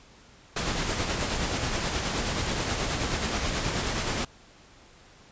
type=noise with tremolo; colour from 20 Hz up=pink; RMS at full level=-27 dBFS; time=0.56-4.25 s; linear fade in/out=5 ms; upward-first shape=sine; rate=9.4 Hz; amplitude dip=35%; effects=pink hiss -54 dBFS RMS until 5.31 s + resampled to 16000 Hz